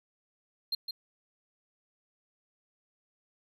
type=tone with echo; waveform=triangle; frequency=4186 Hz; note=C8; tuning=in tune; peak=-27 dBFS; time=0.72-0.75 s; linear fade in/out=5 ms; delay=160 ms; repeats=1; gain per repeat=-6 dB; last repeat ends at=0.91 s; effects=none